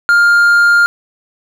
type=tone; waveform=triangle; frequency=1405 Hz; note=F6; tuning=10 cents sharp; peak=-4 dBFS; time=0.09-0.86 s; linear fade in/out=0 ms; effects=none